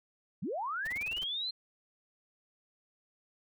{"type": "linear sweep", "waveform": "sine", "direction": "up", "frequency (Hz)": [130, 4186], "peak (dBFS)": -33, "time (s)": [0.42, 1.51], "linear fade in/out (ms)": 10}
{"type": "noise bursts", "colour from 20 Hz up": "pink", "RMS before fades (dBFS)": -47, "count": 8, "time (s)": [0.85, 1.239], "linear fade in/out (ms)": 5, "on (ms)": 25, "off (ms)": 27}
{"effects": []}